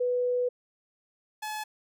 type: tone pair in turn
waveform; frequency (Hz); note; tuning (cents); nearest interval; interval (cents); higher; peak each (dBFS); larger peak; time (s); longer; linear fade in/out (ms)
sine / sawtooth; 493.9 / 856; B4 / A5; 0 / -48; minor seventh; 952; second; -24 / -29; first; 0-0.49 / 1.42-1.64; first; 10
effects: none